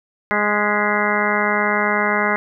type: harmonic tone with a mistuned harmonic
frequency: 207.7 Hz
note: G#3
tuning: in tune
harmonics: 1 / 2 / 3 / 4 / 5 / 6 / 7 / 8 / 9 / 10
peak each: -25 / -25 / -25 / -25 / -25 / -25 / -25 / -25 / -25 / -25 dBFS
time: 0.31-2.36 s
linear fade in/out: 0 ms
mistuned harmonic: 9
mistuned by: +65 cents
effects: none